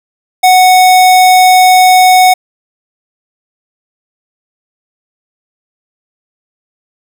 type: tone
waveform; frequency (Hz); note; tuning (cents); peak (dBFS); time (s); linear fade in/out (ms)
square; 739; F#5; -2; -3; 0.43-2.34; 10
effects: none